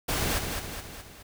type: noise with echo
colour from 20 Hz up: pink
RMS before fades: -28 dBFS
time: 0.08-0.39 s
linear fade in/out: 10 ms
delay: 210 ms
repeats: 4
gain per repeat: -5 dB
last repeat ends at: 1.23 s
effects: none